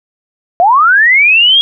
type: linear sweep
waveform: sine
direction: up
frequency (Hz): 664 to 3322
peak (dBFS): -4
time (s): 0.6-1.61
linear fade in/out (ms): 0
effects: none